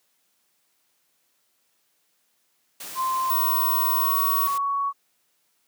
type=noise; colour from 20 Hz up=white; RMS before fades=-37 dBFS; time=2.8-4.58 s; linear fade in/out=5 ms
type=tone with pitch glide; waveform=sine; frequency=1043 to 1117.9 Hz; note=C6 to C#6; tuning=-6 to +14 cents; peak=-22 dBFS; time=2.95-4.93 s; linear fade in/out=50 ms; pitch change=+120 cents; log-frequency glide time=4-4.17 s
type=tone; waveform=sine; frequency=15900 Hz; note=B9; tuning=10 cents sharp; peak=-22 dBFS; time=3.3-4.47 s; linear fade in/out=0 ms
effects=white hiss -69 dBFS RMS until 5.67 s + high-pass 150 Hz 12 dB/octave